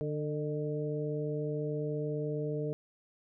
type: harmonic tone with a mistuned harmonic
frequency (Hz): 149.2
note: D3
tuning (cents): +28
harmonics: 1 / 2 / 3 / 4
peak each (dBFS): -35 / -40 / -35 / -42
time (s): 0.01-2.73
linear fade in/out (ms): 0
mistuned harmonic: 4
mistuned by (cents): +32
effects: none